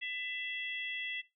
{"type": "harmonic tone", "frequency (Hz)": 667, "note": "E5", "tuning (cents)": 20, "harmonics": [3, 4, 5], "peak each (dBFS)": [-39, -41, -43], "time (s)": [0.01, 1.22], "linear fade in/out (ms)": 20, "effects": ["noise-tail reverb RT60 0.2 s tail -17 dB re dry"]}